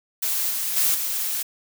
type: noise with level steps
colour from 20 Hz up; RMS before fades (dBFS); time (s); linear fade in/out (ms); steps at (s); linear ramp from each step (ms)
blue; -24 / -26 / -20 / -26; 0.22-1.43; 10; 0.5 / 0.76 / 0.94; 10
effects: none